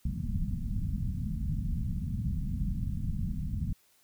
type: low-pass noise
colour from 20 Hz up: pink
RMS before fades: -32 dBFS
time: 0.05-3.73 s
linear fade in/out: 5 ms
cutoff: 220 Hz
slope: 48 dB/octave
effects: white hiss -66 dBFS RMS until 4.03 s